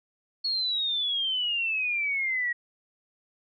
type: exponential sweep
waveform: sine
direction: down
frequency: 4368 to 1900 Hz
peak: -25 dBFS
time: 0.44-2.53 s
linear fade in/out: 10 ms
effects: none